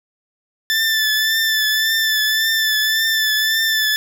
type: tone with vibrato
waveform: 20% pulse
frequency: 1760 Hz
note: A6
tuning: in tune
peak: -10 dBFS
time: 0.7-3.96 s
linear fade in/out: 0 ms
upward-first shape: triangle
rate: 1.8 Hz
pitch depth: 35 cents each way
effects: none